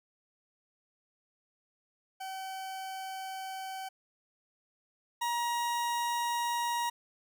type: tone pair in turn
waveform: 40% pulse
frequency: 764 / 948.8 Hz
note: G5 / A#5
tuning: -45 / +30 cents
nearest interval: major third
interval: 375 cents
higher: second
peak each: -37 / -29 dBFS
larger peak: second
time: 2.2-3.89 / 5.21-6.9 s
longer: neither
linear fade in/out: 10 ms
effects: none